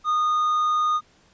triangle tone, 1230 Hz, D#6, 20 cents flat, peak -17 dBFS, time 0.04-1.01 s, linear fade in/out 50 ms, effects pink hiss -58 dBFS RMS until 1.33 s + resampled to 16000 Hz

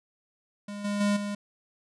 square tone with level steps, 204.3 Hz, G#3, 28 cents flat, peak -36 / -28 / -23 / -31 dBFS, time 0.68-1.35 s, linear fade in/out 5 ms, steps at 0.84 / 1 / 1.16 s, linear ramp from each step 10 ms, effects resampled to 24000 Hz

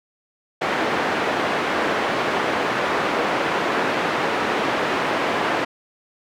pink band-pass noise, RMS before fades -22 dBFS, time 0.61-5.65 s, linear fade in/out 10 ms, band 340 to 2100 Hz, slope 12 dB/octave, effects none

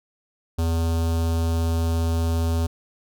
square tone with notch filter, 82.6 Hz, E2, 4 cents sharp, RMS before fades -22 dBFS, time 0.58-2.67 s, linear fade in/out 10 ms, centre 2000 Hz, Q 1, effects none

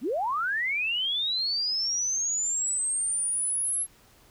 sine linear sweep, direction up, 196 to 11175 Hz, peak -25 dBFS, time 0.01-3.87 s, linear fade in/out 50 ms, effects pink hiss -58 dBFS RMS until 4.3 s

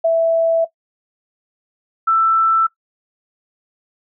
sine tone pair in turn, 659.3 / 1328.5 Hz, E5 / E6, 0 / +13 cents, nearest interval octave, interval 1213 cents, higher second, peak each -11 / -11 dBFS, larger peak neither, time 0.04-0.65 / 2.07-2.67 s, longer first, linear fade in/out 10 ms, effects noise-tail reverb RT60 0.1 s tail -17 dB re dry

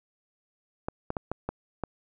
clicks, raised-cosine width 1 ms, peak -16 dBFS, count 6, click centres 0.885 / 1.104 / 1.168 / 1.316 / 1.49 / 1.837 s, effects none

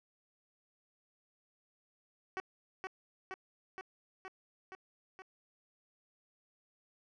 10% pulse tone with echo, 377.9 Hz, F#4, 37 cents sharp, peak -28 dBFS, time 2.37-2.4 s, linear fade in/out 0 ms, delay 470 ms, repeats 6, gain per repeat -2 dB, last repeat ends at 5.22 s, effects low-pass 3000 Hz 12 dB/octave

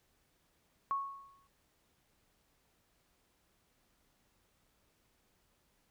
sine tone with exponential decay, 1103 Hz, C#6, 9 cents flat, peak -29 dBFS, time 0.91-1.47 s, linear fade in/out 0 ms, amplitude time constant 120 ms, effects pink hiss -74 dBFS RMS until 5.9 s

